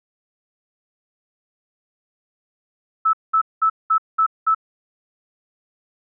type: tone bursts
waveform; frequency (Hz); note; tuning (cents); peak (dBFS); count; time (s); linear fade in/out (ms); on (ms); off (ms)
sine; 1308; E6; -14; -13; 6; 3.05-4.548; 10; 83; 200
effects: none